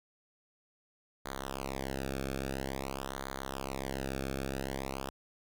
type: tone with flanger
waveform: sawtooth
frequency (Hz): 67.1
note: C2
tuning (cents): +44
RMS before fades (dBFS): -38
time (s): 1.25-5.1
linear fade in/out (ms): 10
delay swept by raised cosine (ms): 0.37 to 1.02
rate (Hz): 0.49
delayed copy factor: -0.95
effects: none